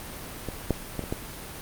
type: clicks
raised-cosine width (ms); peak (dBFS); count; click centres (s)
2; -17 / -9 / -16 / -23 / -14; 5; 0.487 / 0.707 / 0.993 / 1.039 / 1.125
effects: pink hiss -39 dBFS RMS until 1.61 s + Opus 32 kbps